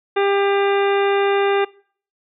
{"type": "harmonic tone", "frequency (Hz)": 398.5, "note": "G4", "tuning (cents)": 28, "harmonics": [1, 2, 3, 4, 5, 6, 7, 9], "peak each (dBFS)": [-16, -22, -26, -28, -30, -32, -33, -35], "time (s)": [0.16, 1.65], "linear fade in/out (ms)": 10, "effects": ["noise-tail reverb RT60 0.5 s tail -23 dB re dry"]}